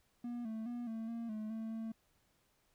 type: tone with pitch steps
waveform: triangle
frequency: 240.1 / 221.1 / 240.7 / 224 / 231.5 / 215.3 / 222.6 / 223.8 Hz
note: B3 / A3 / B3 / A3 / A#3 / A3 / A3 / A3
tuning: -49 / +9 / -44 / +31 / -12 / -37 / +20 / +30 cents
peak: -37 dBFS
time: 0.24-1.92 s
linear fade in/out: 5 ms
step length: 210 ms
effects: pink hiss -75 dBFS RMS until 2.74 s